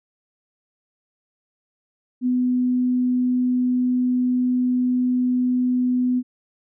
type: tone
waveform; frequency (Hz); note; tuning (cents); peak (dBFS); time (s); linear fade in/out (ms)
sine; 250.1; B3; +22; -17; 2.21-6.23; 50
effects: none